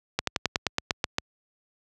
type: slowing click train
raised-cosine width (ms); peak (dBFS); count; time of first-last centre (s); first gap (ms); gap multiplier
0.2; -6; 10; 0.19-1.184; 83; 1.07
effects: high-pass 60 Hz 12 dB/octave